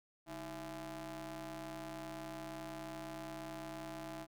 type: ring-modulated tone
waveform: sawtooth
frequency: 174.61 Hz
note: F3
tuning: in tune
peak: -37 dBFS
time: 0.26-4.27 s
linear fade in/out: 50 ms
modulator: 491 Hz
effects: none